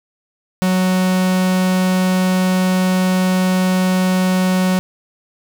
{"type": "tone", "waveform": "45% pulse", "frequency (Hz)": 185, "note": "F#3", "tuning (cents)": 0, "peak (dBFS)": -13, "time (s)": [0.62, 4.79], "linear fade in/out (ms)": 0, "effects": []}